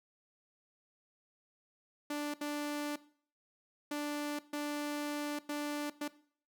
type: tone bursts at uneven times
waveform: sawtooth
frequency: 293.7 Hz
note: D4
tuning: in tune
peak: -31 dBFS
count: 6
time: 2.1-2.34 / 2.41-2.96 / 3.91-4.39 / 4.53-5.39 / 5.49-5.9 / 6.01-6.08 s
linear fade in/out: 5 ms
effects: noise-tail reverb RT60 0.5 s tail -18 dB re dry